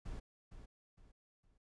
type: noise with echo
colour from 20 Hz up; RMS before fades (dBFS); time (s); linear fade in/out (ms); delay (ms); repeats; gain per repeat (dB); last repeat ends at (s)
brown; -44; 0.05-0.2; 10; 460; 3; -9; 1.58
effects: resampled to 22050 Hz